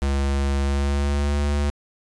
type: tone with pitch glide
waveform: square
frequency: 69.3 to 72.2 Hz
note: C#2 to D2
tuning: 0 to -29 cents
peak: -20 dBFS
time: 0.02-1.7 s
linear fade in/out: 0 ms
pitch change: +71 cents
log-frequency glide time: 0.59-1.39 s
effects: resampled to 22050 Hz